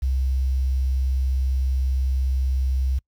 sine tone with quantisation, 65.41 Hz, C2, in tune, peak -19 dBFS, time 0.02-2.99 s, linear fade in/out 10 ms, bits 8, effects noise-tail reverb RT60 0.1 s tail -26 dB re dry

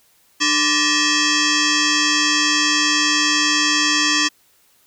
sine tone with frequency modulation, 1760 Hz, A6, in tune, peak -14 dBFS, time 0.4-4.29 s, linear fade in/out 20 ms, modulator 730 Hz, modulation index 6.5, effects white hiss -57 dBFS RMS until 4.86 s

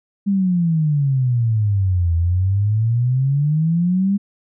sine exponential two-way sweep, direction down then up, 203.4 to 82.7 to 203.4 Hz, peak -14 dBFS, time 0.26-4.18 s, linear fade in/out 20 ms, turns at 2.15 s, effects none

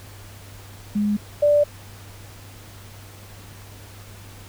sine tone pair in turn, 207.4 / 586.6 Hz, G#3 / D5, -2 / -2 cents, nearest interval octave + tritone, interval 1800 cents, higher second, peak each -18 / -13 dBFS, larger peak second, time 0.95-1.17 / 1.42-1.64 s, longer neither, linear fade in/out 10 ms, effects added 99 Hz sine -42 dBFS peak until 4.48 s + pink hiss -45 dBFS RMS until 4.48 s

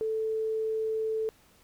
sine tone, 440 Hz, A4, in tune, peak -27 dBFS, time 0.01-1.29 s, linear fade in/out 0 ms, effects pink hiss -61 dBFS RMS until 1.63 s

